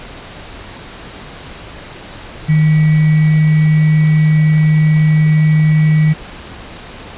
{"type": "tone with sample-and-hold", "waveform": "sine", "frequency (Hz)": 154.9, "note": "D#3", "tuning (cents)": -7, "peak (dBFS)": -7, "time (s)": [2.48, 6.14], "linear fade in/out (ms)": 20, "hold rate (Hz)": 2100, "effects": ["pink hiss -32 dBFS RMS until 7.17 s", "resampled to 8000 Hz"]}